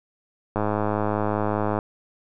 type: click train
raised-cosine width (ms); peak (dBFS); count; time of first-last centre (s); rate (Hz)
1; -10; 130; 0.56-1.789; 105
effects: none